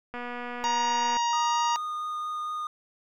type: click train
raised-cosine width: 0.5 ms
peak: -22 dBFS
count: 251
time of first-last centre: 0.14-1.169 s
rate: 243 Hz
type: harmonic tone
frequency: 944 Hz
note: A#5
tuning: 22 cents sharp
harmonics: 1 / 2 / 3 / 4 / 5 / 6 / 7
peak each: -24 / -39 / -36 / -40 / -41 / -40 / -39 dBFS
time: 0.64-1.76 s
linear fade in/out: 0 ms
type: tone with vibrato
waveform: triangle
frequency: 1228 Hz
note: D#6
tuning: 23 cents flat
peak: -28 dBFS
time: 1.33-2.67 s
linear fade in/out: 2 ms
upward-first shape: triangle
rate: 4.4 Hz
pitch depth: 8 cents each way
effects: none